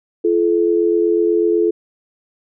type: tone pair together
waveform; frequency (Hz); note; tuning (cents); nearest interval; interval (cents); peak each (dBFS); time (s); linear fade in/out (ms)
sine; 342.4 / 430.5; F4 / A4; -34 / -38; major third; 396; -15; 0.24-1.71; 10
effects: none